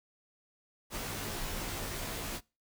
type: noise with comb filter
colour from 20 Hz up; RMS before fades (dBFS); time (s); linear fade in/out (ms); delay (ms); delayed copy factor
pink; -38; 0.9-2.41; 50; 16; -0.9
effects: noise-tail reverb RT60 0.3 s tail -24 dB re dry